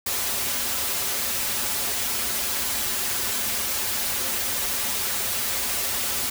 white noise with comb filter, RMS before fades -26 dBFS, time 0.06-6.3 s, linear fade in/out 5 ms, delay 6.4 ms, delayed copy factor -0.8, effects none

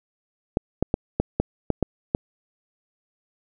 clicks, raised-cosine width 2 ms, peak -6 dBFS, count 8, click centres 0.571 / 0.826 / 0.941 / 1.2 / 1.4 / 1.703 / 1.827 / 2.149 s, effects none

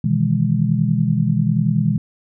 sine chord, E major seventh, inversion second, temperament just, 123.61 / 154.51 / 164.81 / 206 Hz, B2 / D#3 / E3 / G#3, +2 / -12 / 0 / -14 cents, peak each -20 dBFS, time 0.04-1.98 s, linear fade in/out 5 ms, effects none

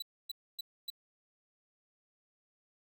45% pulse tone bursts, 3963 Hz, B7, 5 cents sharp, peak -37 dBFS, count 4, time 0-0.902 s, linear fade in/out 5 ms, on 23 ms, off 270 ms, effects none

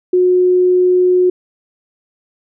sine tone, 363.3 Hz, F#4, 32 cents flat, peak -8 dBFS, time 0.13-1.3 s, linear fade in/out 5 ms, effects none

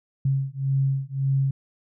sine beating tone pair, 135 / 136.8 Hz, C#3 / C#3, -45 / -23 cents, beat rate 1.8 Hz, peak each -24 dBFS, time 0.25-1.51 s, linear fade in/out 5 ms, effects none

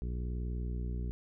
harmonic tone, 60.5 Hz, B1, 35 cents flat, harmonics 1 / 2 / 3 / 4 / 5 / 6 / 7, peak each -34 / -42 / -44 / -50 / -53 / -52 / -53 dBFS, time 0.02-1.11 s, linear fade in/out 0 ms, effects none

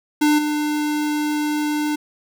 square tone with level steps, 299.4 Hz, D4, 33 cents sharp, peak -14 / -20 dBFS, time 0.21-1.96 s, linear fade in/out 10 ms, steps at 0.38 s, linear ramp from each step 10 ms, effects none

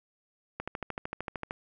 click train, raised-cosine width 0.5 ms, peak -19 dBFS, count 13, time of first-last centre 0.6-1.509 s, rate 13.2 Hz, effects none

